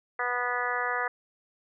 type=harmonic tone; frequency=245.5 Hz; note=B3; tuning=10 cents flat; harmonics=2 / 3 / 4 / 5 / 6 / 7 / 8; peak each=-36 / -35 / -35 / -33 / -35 / -33 / -35 dBFS; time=0.19-1.08 s; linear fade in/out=5 ms; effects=none